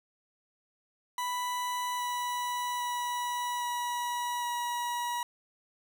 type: tone with pitch steps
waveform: 40% pulse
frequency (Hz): 987.8 / 981.5 / 975.3 / 969.1 / 963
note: B5 / B5 / B5 / B5 / B5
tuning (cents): 0 / -11 / -22 / -33 / -44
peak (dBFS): -30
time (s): 1.18-5.23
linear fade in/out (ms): 2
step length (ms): 810
effects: none